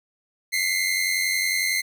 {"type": "tone pair together", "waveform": "sawtooth", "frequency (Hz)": [2031, 2122], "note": ["B6", "C7"], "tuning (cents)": [48, 24], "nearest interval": "minor second", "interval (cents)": 76, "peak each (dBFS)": [-22, -20], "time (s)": [0.52, 1.82], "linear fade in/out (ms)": 20, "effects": []}